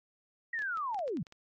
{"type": "linear sweep", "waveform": "sine", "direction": "down", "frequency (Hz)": [1914, 127.6], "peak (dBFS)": -32, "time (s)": [0.53, 1.23], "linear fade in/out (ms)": 5}
{"type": "clicks", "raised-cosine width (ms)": 0.2, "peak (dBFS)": -34, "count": 9, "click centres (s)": [0.591, 0.621, 0.773, 0.945, 0.991, 1.079, 1.171, 1.268, 1.324]}
{"effects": ["AAC 48 kbps"]}